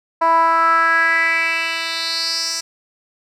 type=tone with band-pass filter sweep; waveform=10% pulse; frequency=329.6 Hz; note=E4; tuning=in tune; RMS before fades=-17 dBFS; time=0.21-2.61 s; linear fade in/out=10 ms; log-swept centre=880 to 6200 Hz; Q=4.3; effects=none